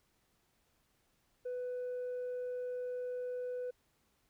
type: tone with tanh clipping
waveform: triangle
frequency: 497.2 Hz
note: B4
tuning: 12 cents sharp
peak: -37 dBFS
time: 1.45-3.71 s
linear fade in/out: 10 ms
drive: 6 dB
effects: pink hiss -75 dBFS RMS until 4.29 s